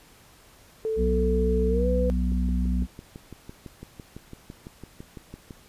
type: tone with pitch glide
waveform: sine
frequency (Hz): 440.6 to 500.3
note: A4 to B4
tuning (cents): +2 to +22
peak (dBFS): -24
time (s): 0.85-2.1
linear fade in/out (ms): 0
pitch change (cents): +220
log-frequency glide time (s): 1.68-1.88
type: harmonic tone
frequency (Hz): 61.9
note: B1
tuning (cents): +5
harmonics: 1 / 3 / 4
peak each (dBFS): -23 / -28 / -32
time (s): 0.96-2.87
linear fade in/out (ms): 50
type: click train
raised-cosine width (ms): 3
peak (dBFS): -26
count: 20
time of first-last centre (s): 2.32-5.508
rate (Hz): 5.96
effects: pink hiss -54 dBFS RMS until 5.68 s + resampled to 32000 Hz